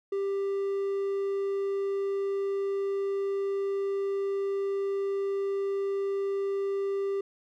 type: tone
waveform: triangle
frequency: 394.8 Hz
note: G4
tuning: 12 cents sharp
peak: -25 dBFS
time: 0.12-7.21 s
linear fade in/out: 5 ms
effects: none